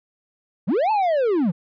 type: linear two-way sweep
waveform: triangle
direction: up then down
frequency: 139.9 to 892 to 150.7 Hz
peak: -15 dBFS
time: 0.67-1.52 s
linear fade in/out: 20 ms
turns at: 0.91 s
effects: resampled to 11025 Hz